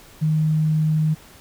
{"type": "tone", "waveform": "sine", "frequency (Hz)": 155.56, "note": "D#3", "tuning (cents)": 0, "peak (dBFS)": -16, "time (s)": [0.21, 1.15], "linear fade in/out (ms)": 20, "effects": ["pink hiss -47 dBFS RMS until 1.4 s"]}